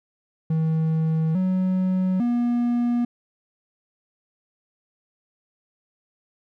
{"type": "tone with pitch steps", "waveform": "triangle", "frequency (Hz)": [159.8, 185.9, 240], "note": ["D#3", "F#3", "B3"], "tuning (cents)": [47, 8, -49], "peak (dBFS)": -17, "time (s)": [0.5, 3.05], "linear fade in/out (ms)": 5, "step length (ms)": 850, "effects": []}